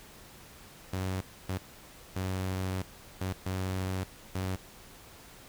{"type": "tone bursts at uneven times", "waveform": "sawtooth", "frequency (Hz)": 93.8, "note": "F#2", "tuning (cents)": 24, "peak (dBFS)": -27, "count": 6, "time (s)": [[0.93, 1.21], [1.49, 1.58], [2.16, 2.82], [3.21, 3.33], [3.46, 4.04], [4.35, 4.56]], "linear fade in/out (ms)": 5, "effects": ["pink hiss -52 dBFS RMS until 5.48 s"]}